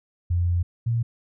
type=tone pair in turn; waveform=sine; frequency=87.31 / 116.54 Hz; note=F2 / A#2; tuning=0 / 0 cents; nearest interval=perfect fourth; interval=500 cents; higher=second; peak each=-19 / -20 dBFS; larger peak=first; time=0.3-0.63 / 0.86-1.03 s; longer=first; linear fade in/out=10 ms; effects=none

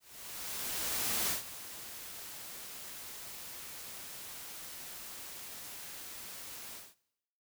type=noise with ADSR envelope; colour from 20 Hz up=white; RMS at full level=-32 dBFS; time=0-6.95 s; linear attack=1300 ms; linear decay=120 ms; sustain=-14 dB; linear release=220 ms; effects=noise-tail reverb RT60 0.9 s tail -22 dB re dry

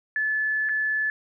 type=tone with dropouts; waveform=sine; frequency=1731 Hz; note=A6; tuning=29 cents flat; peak=-22 dBFS; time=0.16-1.1 s; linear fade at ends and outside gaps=1 ms; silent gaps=0.689-0.693 s; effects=none

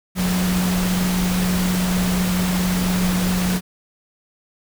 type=tone in noise; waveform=sine; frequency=181.8 Hz; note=F#3; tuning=30 cents flat; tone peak=-18 dBFS; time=0.15-3.61 s; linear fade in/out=50 ms; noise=pink; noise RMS=-25 dBFS; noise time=0.15-3.61 s; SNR=+4 dB; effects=none

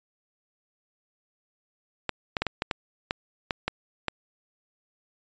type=clicks; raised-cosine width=0.3 ms; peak=-10 dBFS; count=10; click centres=2.093 / 2.368 / 2.42 / 2.467 / 2.621 / 2.712 / 3.109 / 3.508 / 3.68 / 4.083 s; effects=resampled to 16000 Hz

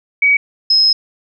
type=tone pair in turn; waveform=sine; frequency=2265 / 5135 Hz; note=C#7 / E8; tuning=+37 / -46 cents; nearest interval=octave + major second; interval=1417 cents; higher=second; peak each=-8 dBFS; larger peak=neither; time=0.22-0.37 / 0.7-0.93 s; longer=second; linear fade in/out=5 ms; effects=none

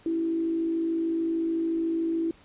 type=tone with frequency modulation; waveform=sine; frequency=329.6 Hz; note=E4; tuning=in tune; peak=-24 dBFS; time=0.06-2.31 s; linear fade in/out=2 ms; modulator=53.6 Hz; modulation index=0.31; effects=pink hiss -56 dBFS RMS until 2.44 s + resampled to 8000 Hz

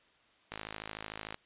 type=click train; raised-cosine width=0.3 ms; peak=-23 dBFS; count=45; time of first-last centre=0.52-1.344 s; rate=53.4 Hz; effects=white hiss -66 dBFS RMS until 1.45 s + resampled to 8000 Hz

